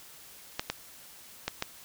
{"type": "clicks", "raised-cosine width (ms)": 0.2, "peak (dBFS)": -12, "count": 4, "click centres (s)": [0.595, 0.7, 1.48, 1.624], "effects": ["white hiss -51 dBFS RMS until 1.84 s"]}